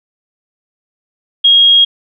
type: tone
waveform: sine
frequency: 3271 Hz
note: G#7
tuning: 27 cents flat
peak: -4 dBFS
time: 1.44-1.85 s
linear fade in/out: 10 ms
effects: none